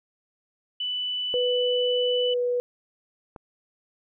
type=tone; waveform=sine; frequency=2983 Hz; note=F#7; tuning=13 cents sharp; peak=-26 dBFS; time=0.8-2.34 s; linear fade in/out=5 ms
type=tone with pitch glide; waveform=sine; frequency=493.9 to 489.9 Hz; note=B4 to B4; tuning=0 to -14 cents; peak=-22 dBFS; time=1.34-2.6 s; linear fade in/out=0 ms; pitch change=-14 cents; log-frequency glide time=2.31-2.38 s
type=click; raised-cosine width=1 ms; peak=-26 dBFS; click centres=3.362 s
effects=none